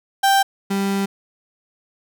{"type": "tone pair in turn", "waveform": "35% pulse", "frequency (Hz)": [785, 196.99], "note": ["G5", "G3"], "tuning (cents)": [2, 9], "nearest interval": "2 octaves", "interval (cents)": 2393, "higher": "first", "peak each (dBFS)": [-11, -17], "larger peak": "first", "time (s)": [[0.23, 0.43], [0.7, 1.06]], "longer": "second", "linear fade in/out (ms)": 10, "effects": []}